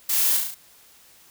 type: noise with echo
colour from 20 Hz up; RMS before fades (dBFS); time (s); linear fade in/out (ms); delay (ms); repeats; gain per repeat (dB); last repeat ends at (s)
blue; -23; 0.09-0.37; 5; 35; 5; -3; 0.545
effects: white hiss -53 dBFS RMS until 1.3 s